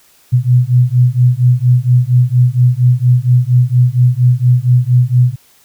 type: beating tone pair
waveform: sine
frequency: 122.2 / 126.5 Hz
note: B2 / B2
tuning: -18 / +42 cents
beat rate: 4.3 Hz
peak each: -10 dBFS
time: 0.32-5.36 s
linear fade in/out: 20 ms
effects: white hiss -49 dBFS RMS until 5.64 s